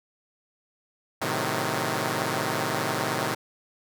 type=chord; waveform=5% pulse; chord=A diminished seventh; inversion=none; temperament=equal; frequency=110 / 130.81 / 155.56 / 185 Hz; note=A2 / C3 / Eb3 / Gb3; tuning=0 / 0 / 0 / 0 cents; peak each=-20 / -19 / -19 / -22 dBFS; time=1.21-3.35 s; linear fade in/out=10 ms; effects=none